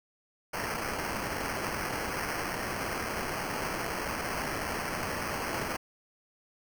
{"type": "noise with sample-and-hold", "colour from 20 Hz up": "white", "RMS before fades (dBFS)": -34, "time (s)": [0.53, 5.77], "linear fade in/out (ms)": 10, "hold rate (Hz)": 3675, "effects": []}